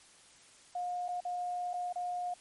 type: tone with dropouts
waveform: sine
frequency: 714 Hz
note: F5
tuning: 38 cents sharp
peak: -33 dBFS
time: 0.75-2.34 s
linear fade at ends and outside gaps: 5 ms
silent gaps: 1.082-1.087 / 1.205-1.25 / 1.733-1.739 / 1.927-1.957 s
effects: white hiss -59 dBFS RMS until 2.4 s + MP3 48 kbps